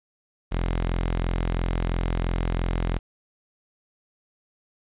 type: tone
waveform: sawtooth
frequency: 42.96 Hz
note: F1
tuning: 28 cents flat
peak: -19 dBFS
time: 0.51-2.99 s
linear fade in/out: 20 ms
effects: resampled to 8000 Hz + 9-bit